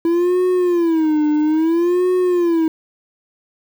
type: tone with vibrato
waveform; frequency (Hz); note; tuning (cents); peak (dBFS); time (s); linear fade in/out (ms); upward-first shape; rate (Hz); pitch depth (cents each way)
triangle; 331.5; E4; +10; -11; 0.05-2.68; 2; sine; 0.6; 170
effects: 7-bit